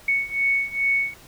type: beating tone pair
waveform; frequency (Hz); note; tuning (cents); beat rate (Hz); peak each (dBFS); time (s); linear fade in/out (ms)
sine; 2217 / 2219.4; C#7 / C#7; 0 / +2; 2.4; -24 / -22; 0.08-1.14; 5
effects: pink hiss -48 dBFS RMS until 1.27 s